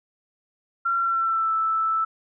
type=tone with pitch glide; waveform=sine; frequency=1368 to 1318.4 Hz; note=F6 to E6; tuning=-36 to 0 cents; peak=-20 dBFS; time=0.85-2.05 s; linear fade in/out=10 ms; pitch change=-64 cents; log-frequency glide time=0.98-1.53 s; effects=none